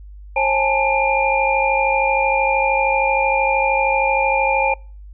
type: tone cluster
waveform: sine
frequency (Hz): 537 / 830 / 883 / 2397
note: C5 / G#5 / A5 / D7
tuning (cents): +45 / -1 / +6 / +35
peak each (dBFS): -20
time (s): 0.36-4.74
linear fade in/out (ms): 5
effects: noise-tail reverb RT60 0.4 s tail -26 dB re dry + added 50 Hz sine -35 dBFS peak until 5.13 s